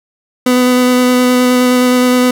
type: tone with vibrato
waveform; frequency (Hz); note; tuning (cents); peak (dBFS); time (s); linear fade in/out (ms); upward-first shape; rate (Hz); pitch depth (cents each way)
30% pulse; 250; B3; +21; -5; 0.46-2.31; 5; square; 9.6; 8
effects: none